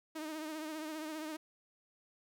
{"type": "tone with vibrato", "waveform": "sawtooth", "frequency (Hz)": 311.1, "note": "D#4", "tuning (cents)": 0, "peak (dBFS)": -36, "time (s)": [0.15, 1.37], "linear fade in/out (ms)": 10, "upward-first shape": "triangle", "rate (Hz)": 15, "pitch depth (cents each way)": 62, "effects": []}